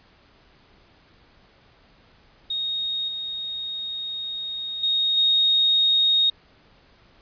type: tone with level steps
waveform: sine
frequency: 3729 Hz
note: A#7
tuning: in tune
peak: -24 / -28 / -19 / -16 dBFS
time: 2.5-6.3 s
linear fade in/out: 5 ms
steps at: 3.08 / 4.83 / 5.17 s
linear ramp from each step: 5 ms
effects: pink hiss -56 dBFS RMS until 7.21 s + resampled to 11025 Hz